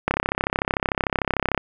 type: click train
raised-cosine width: 0.5 ms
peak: -4 dBFS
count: 51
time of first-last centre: 0.08-1.577 s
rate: 33.4 Hz
effects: none